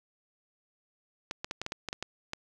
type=clicks; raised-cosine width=0.2 ms; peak=-17 dBFS; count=10; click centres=1.311 / 1.445 / 1.511 / 1.616 / 1.664 / 1.721 / 1.887 / 1.929 / 2.026 / 2.334 s; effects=none